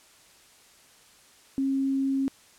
sine tone, 270.5 Hz, C#4, 42 cents flat, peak -23 dBFS, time 1.58-2.28 s, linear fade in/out 0 ms, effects white hiss -56 dBFS RMS until 2.58 s + low-pass 10000 Hz 12 dB/octave

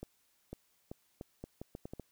accelerating click train, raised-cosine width 2 ms, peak -29 dBFS, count 10, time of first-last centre 0.03-1.997 s, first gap 500 ms, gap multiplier 0.77, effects white hiss -73 dBFS RMS until 2.11 s

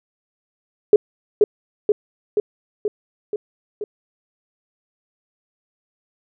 sine tone with echo, 417.9 Hz, G#4, 11 cents sharp, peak -5 dBFS, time 0.93-0.96 s, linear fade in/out 2 ms, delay 480 ms, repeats 6, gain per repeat -3 dB, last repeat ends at 3.84 s, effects none

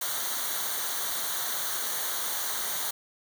white noise with comb filter, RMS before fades -31 dBFS, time 0.01-2.91 s, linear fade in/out 5 ms, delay 0.39 ms, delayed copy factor -0.75, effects none

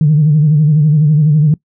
sine tone with vibrato, 151.4 Hz, D#3, 47 cents flat, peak -5 dBFS, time 0.01-1.54 s, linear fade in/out 2 ms, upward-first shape sine, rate 12 Hz, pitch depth 81 cents each way, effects noise-tail reverb RT60 0.1 s tail -23 dB re dry + tanh soft clip ceiling -1 dBFS

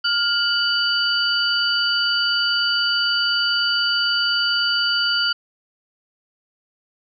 sine tone cluster, 1409 / 2964 / 4617 Hz, F6 / F#7 / D8, +15 / +2 / -30 cents, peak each -21 / -23 / -21 dBFS, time 0.04-5.33 s, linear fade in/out 10 ms, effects none

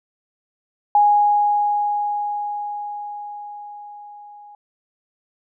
sine tone with level ramp, 827 Hz, G#5, 8 cents flat, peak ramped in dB -10 to -40 dBFS, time 0.95-4.55 s, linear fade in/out 2 ms, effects none

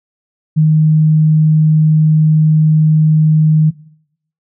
sine tone, 155.56 Hz, D#3, in tune, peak -6 dBFS, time 0.56-3.71 s, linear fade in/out 20 ms, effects noise-tail reverb RT60 0.7 s tail -20 dB re dry

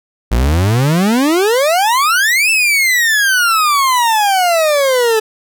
40% pulse exponential two-way sweep, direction up then down, 53.6 to 2672 to 429.8 Hz, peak -9 dBFS, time 0.31-5.2 s, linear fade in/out 10 ms, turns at 2.5 s, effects none

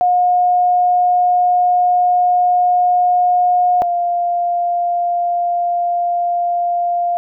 sine tone pair in turn, 718 / 699.2 Hz, F5 / F5, +48 / +2 cents, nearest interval unison, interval 46 cents, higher first, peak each -10 / -14 dBFS, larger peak first, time 0.01-3.82 / 3.82-7.17 s, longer first, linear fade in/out 0 ms, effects none

